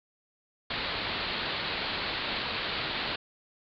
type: low-pass noise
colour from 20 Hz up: white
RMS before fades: -33 dBFS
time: 0.7-3.16 s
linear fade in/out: 5 ms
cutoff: 4500 Hz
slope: 96 dB/octave
effects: none